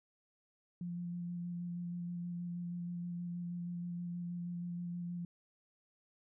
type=tone with vibrato; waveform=sine; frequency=174.3 Hz; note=F3; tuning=3 cents flat; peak=-38 dBFS; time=0.81-5.25 s; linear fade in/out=2 ms; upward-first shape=square; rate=6.3 Hz; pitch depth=11 cents each way; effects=none